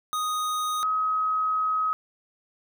square / sine tone pair in turn, 1244.5 / 1269.2 Hz, D#6 / D#6, 0 / +34 cents, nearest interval unison, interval 34 cents, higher second, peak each -26 / -22 dBFS, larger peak second, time 0.13-0.83 / 0.83-1.93 s, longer second, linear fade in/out 0 ms, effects none

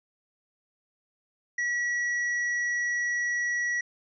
triangle tone with tanh clipping, 1930 Hz, B6, 40 cents flat, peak -27 dBFS, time 1.58-3.81 s, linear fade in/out 5 ms, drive 11 dB, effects resampled to 16000 Hz

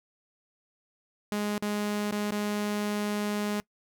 sawtooth tone with dropouts, 207.7 Hz, G#3, in tune, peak -24 dBFS, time 1.32-3.6 s, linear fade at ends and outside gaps 0 ms, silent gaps 1.579-1.624 / 2.111-2.123 / 2.308-2.32 s, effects noise-tail reverb RT60 0.1 s tail -23 dB re dry

